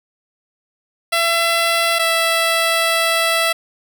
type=tone pair in turn; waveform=10% pulse; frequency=672 / 662.4 Hz; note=E5 / E5; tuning=+33 / +8 cents; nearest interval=unison; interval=25 cents; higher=first; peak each=-6 dBFS; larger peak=neither; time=1.12-1.99 / 1.99-3.53 s; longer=second; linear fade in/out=10 ms; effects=none